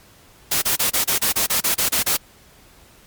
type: noise bursts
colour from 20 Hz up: white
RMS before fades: -19 dBFS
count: 12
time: 0.51-2.171 s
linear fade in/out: 10 ms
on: 110 ms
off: 31 ms
effects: pink hiss -50 dBFS RMS until 3.06 s + MP3 96 kbps